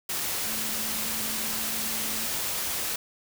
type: tone in noise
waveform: sine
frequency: 219.4 Hz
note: A3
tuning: 5 cents flat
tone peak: -41 dBFS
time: 0.45-2.26 s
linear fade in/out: 5 ms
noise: white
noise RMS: -30 dBFS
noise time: 0.09-2.96 s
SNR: -14 dB
effects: none